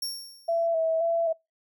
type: tone with exponential decay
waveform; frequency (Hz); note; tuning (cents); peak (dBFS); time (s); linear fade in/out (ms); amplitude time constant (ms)
sawtooth; 5510; F8; -24; -25; 0.02-0.67; 5; 140
type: tone with vibrato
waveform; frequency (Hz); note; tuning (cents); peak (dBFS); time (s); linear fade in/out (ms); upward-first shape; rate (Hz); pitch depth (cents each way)
sine; 659.3; E5; 0; -22; 0.48-1.33; 10; square; 1.9; 28
effects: noise-tail reverb RT60 0.2 s tail -24 dB re dry